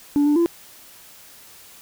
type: tone with pitch steps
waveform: sine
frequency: 289.2 / 294.4 / 339.6 Hz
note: D4 / D4 / F4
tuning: -27 / +4 / -48 cents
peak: -12 dBFS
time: 0.16-0.46 s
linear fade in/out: 0 ms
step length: 100 ms
effects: tanh soft clip ceiling -13 dBFS + white hiss -46 dBFS RMS until 1.81 s